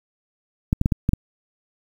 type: clicks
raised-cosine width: 5 ms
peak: -5 dBFS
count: 6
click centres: 0.729 / 0.814 / 0.859 / 0.922 / 1.091 / 1.134 s
effects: 7-bit